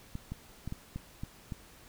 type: clicks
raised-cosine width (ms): 5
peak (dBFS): -25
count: 7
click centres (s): 0.154 / 0.32 / 0.676 / 0.724 / 0.96 / 1.235 / 1.522
effects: pink hiss -56 dBFS RMS until 1.88 s